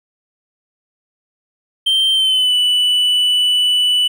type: tone with pitch glide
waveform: triangle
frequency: 3136 to 2972 Hz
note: G7 to F#7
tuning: 0 to +7 cents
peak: -10 dBFS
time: 1.86-4.08 s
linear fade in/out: 10 ms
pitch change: -93 cents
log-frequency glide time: 2.13-2.54 s
effects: none